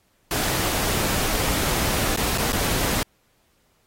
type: noise with dropouts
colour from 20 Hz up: pink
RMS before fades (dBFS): -24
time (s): 0.31-3.03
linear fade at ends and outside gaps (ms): 1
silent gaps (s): 2.16-2.173 / 2.377-2.382 / 2.522-2.529
effects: pink hiss -65 dBFS RMS until 3.86 s + AAC 48 kbps